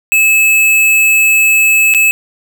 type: tone with dropouts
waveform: square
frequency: 2600 Hz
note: E7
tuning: 24 cents flat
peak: -7 dBFS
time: 0.12-2.11 s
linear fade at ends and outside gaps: 0 ms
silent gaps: 1.939-1.947 s
effects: none